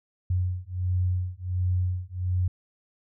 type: beating tone pair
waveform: sine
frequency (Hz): 90.2 / 91.6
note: F#2 / F#2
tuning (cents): -44 / -17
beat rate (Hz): 1.4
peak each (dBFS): -27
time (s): 0.3-2.48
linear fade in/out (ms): 5
effects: none